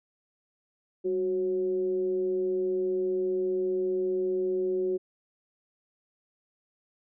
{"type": "tone with frequency modulation", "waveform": "sine", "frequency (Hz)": 370, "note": "F#4", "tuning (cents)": 0, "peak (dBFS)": -25, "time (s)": [1.04, 4.98], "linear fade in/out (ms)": 20, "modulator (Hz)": 175, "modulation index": 0.33, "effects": []}